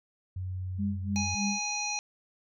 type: tone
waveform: sine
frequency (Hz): 92.5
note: F#2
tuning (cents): 0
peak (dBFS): -32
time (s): 0.36-1.35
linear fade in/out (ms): 5
type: tone with tremolo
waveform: sine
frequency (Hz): 201.3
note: G3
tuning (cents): +46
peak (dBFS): -27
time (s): 0.78-1.6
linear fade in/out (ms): 20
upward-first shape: sine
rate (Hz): 3.3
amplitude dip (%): 95
type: harmonic tone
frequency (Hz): 830.6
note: G#5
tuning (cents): 0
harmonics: 1 / 3 / 5 / 7 / 8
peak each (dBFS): -37 / -35 / -37 / -34 / -46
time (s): 1.16-1.99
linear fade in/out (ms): 0
effects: none